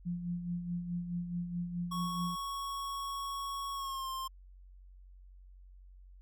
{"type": "tone with tremolo", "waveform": "sine", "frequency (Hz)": 174.61, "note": "F3", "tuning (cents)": 0, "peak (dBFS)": -32, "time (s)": [0.05, 2.36], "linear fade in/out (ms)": 20, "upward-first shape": "sine", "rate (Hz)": 4.7, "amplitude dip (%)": 55}
{"type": "tone with pitch glide", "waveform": "square", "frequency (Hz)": [1108.7, 1056.8], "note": ["C#6", "C6"], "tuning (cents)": [0, 17], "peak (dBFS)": -37, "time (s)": [1.91, 4.28], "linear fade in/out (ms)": 10, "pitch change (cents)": -83, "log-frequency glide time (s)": [3.74, 4.09]}
{"effects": ["added 46 Hz sine -52 dBFS peak until 6.21 s"]}